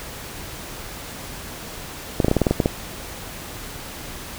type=clicks; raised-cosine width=2 ms; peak=-3 dBFS; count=10; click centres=2.202 / 2.246 / 2.283 / 2.314 / 2.367 / 2.417 / 2.468 / 2.51 / 2.602 / 2.659 s; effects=pink hiss -35 dBFS RMS until 4.38 s